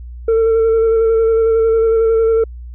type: tone with vibrato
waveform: sine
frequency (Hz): 450.5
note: A4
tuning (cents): +41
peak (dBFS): -7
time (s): 0.28-2.44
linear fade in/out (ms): 5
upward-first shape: square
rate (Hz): 11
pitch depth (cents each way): 16
effects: tanh soft clip ceiling -9 dBFS + added 60 Hz sine -28 dBFS peak until 2.74 s